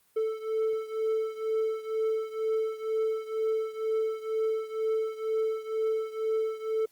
triangle beating tone pair, 439.8 / 441.9 Hz, A4 / A4, -1 / +7 cents, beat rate 2.1 Hz, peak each -27 / -30 dBFS, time 0.16-6.86 s, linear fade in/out 10 ms, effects white hiss -66 dBFS RMS until 6.91 s + Opus 32 kbps

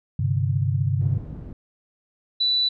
sine chord, G suspended fourth, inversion none, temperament equal with one note detuned, 98.91 / 130.81 / 146.83 Hz, G2 / C3 / D3, +16 / 0 / 0 cents, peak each -23 / -23 / -26 dBFS, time 0.19-1.18 s, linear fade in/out 5 ms
white low-pass noise, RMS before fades -36 dBFS, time 1.01-1.53 s, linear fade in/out 2 ms, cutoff 160 Hz, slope 12 dB/octave
sine tone, 3967 Hz, B7, 7 cents sharp, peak -18 dBFS, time 2.4-2.69 s, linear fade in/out 10 ms
effects none

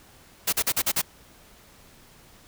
white noise bursts, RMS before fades -23 dBFS, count 6, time 0.47-1.017 s, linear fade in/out 10 ms, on 57 ms, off 41 ms, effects pink hiss -53 dBFS RMS until 2.47 s

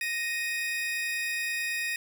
40% pulse tone pair together, 1864.7 / 2496 Hz, A#6 / D#7, 0 / +5 cents, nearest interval perfect fourth, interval 505 cents, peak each -31 / -31 dBFS, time 0.01-1.96 s, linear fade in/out 2 ms, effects none

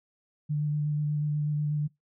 sine tone with vibrato, 149 Hz, D3, 25 cents sharp, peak -25 dBFS, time 0.49-1.88 s, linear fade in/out 20 ms, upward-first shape square, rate 8.2 Hz, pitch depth 12 cents each way, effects noise-tail reverb RT60 0.2 s tail -24 dB re dry

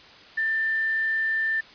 sine tone with quantisation, 1783 Hz, A6, 22 cents sharp, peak -22 dBFS, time 0.37-1.61 s, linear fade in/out 10 ms, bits 7, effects white hiss -48 dBFS RMS until 1.74 s + resampled to 11025 Hz

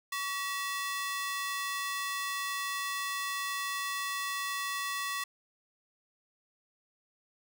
sawtooth ring-modulated tone, 1529 Hz, G6, 44 cents flat, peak -26 dBFS, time 0.12-5.24 s, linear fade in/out 5 ms, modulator 402 Hz, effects none

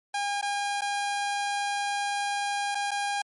sawtooth tone with dropouts, 810 Hz, G#5, 43 cents flat, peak -23 dBFS, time 0.14-3.22 s, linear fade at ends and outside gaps 5 ms, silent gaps 0.414-0.425 / 0.81-0.818 / 2.748-2.752 / 2.909-2.914 s, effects MP3 48 kbps

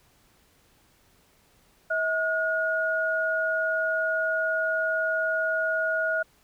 sine tone pair together, 642 / 1441.2 Hz, E5 / F#6, -46 / -46 cents, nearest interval octave + major second, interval 1400 cents, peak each -27 / -25 dBFS, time 1.9-6.23 s, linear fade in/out 10 ms, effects pink hiss -62 dBFS RMS until 6.43 s

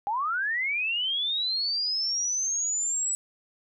sine linear sweep, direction up, 784 to 7902 Hz, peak -25 dBFS, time 0.07-3.15 s, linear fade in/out 0 ms, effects none

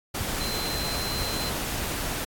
sine tone in noise, 4093 Hz, C8, 39 cents flat, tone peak -32 dBFS, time 0.4-1.5 s, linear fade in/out 10 ms, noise pink, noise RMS -30 dBFS, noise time 0.14-2.25 s, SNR -5 dB, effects AAC 64 kbps

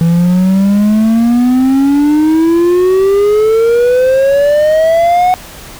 triangle exponential sweep, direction up, 164.81 to 740 Hz, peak -4 dBFS, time 0.01-5.34 s, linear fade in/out 0 ms, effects pink hiss -31 dBFS RMS until 5.79 s

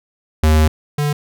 square tone pair in turn, 77.78 / 146.83 Hz, D#2 / D3, 0 / 0 cents, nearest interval major seventh, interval 1100 cents, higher second, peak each -10 / -16 dBFS, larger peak first, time 0.43-0.68 / 0.98-1.13 s, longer first, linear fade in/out 5 ms, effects none

